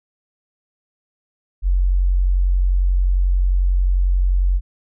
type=tone; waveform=sine; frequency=45.62 Hz; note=F#1; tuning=24 cents flat; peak=-13 dBFS; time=1.62-4.61 s; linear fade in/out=50 ms; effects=none